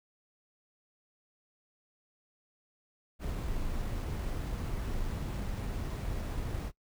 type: noise with sample-and-hold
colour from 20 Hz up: brown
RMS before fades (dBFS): -35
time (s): 3.19-6.72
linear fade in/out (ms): 50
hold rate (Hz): 11025
effects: noise-tail reverb RT60 0.1 s tail -20 dB re dry